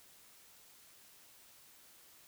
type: silence
effects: white hiss -61 dBFS RMS until 2.27 s